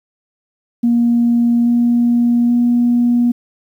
sine tone with pitch steps, 236.6 / 238.5 / 240.5 Hz, A#3 / A#3 / B3, +26 / +40 / -46 cents, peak -9 dBFS, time 0.83-3.32 s, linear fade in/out 10 ms, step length 830 ms, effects tanh soft clip ceiling -5 dBFS + 8-bit

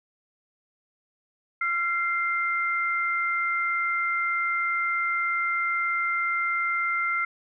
sine tone pair together, 1371.6 / 2093 Hz, F6 / C7, -32 / 0 cents, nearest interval perfect fifth, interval 732 cents, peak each -26 dBFS, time 1.61-7.25 s, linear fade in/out 5 ms, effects none

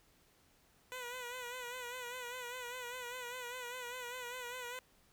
10% pulse tone with vibrato, 493.9 Hz, B4, in tune, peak -34 dBFS, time 0.92-4.79 s, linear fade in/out 0 ms, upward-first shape sine, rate 5 Hz, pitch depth 58 cents each way, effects pink hiss -69 dBFS RMS until 5.12 s

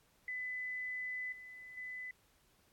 sine tone with level steps, 2005 Hz, B6, 26 cents sharp, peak -38 / -49 / -42 dBFS, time 0.28-2.11 s, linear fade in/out 2 ms, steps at 1.32 / 1.77 s, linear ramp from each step 5 ms, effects pink hiss -71 dBFS RMS until 2.72 s + AAC 64 kbps

